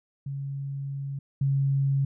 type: tone pair in turn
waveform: sine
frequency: 138.59 / 137.63 Hz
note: C#3 / C#3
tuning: 0 / -12 cents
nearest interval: unison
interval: 12 cents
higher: first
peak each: -30 / -21 dBFS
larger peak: second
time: 0.26-1.19 / 1.41-2.05 s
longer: first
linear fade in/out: 5 ms
effects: none